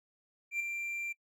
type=tone with ADSR envelope; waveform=triangle; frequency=2365 Hz; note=D7; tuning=12 cents sharp; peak=-27 dBFS; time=0.51-1.13 s; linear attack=90 ms; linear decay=5 ms; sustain=-6 dB; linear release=12 ms; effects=noise-tail reverb RT60 0.1 s tail -24 dB re dry